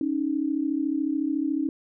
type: tone pair together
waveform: sine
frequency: 277.2 / 311.1 Hz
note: C#4 / D#4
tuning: 0 / 0 cents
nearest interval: major second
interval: 200 cents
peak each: -26 dBFS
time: 0.01-1.69 s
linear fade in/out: 2 ms
effects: none